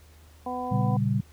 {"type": "harmonic tone", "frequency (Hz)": 250, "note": "B3", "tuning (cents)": 21, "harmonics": [1, 2, 3, 4], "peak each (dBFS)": [-35, -36, -32, -36], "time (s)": [0.46, 0.97], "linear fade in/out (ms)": 5}
{"type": "chord", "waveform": "sine", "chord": "G diminished", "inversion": "first", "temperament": "equal", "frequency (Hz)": [116.54, 138.59, 196], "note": ["Bb2", "Db3", "G3"], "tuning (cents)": [0, 0, 0], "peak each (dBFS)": [-25, -27, -27], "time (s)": [0.71, 1.21], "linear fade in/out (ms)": 10}
{"effects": ["added 77 Hz sine -51 dBFS peak until 1.32 s", "pink hiss -58 dBFS RMS until 1.32 s"]}